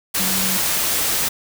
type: tone in noise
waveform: sine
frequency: 189.2 Hz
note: F#3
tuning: 39 cents sharp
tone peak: -26 dBFS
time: 0.19-0.58 s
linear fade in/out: 10 ms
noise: white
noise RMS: -20 dBFS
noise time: 0.14-1.29 s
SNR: -9 dB
effects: none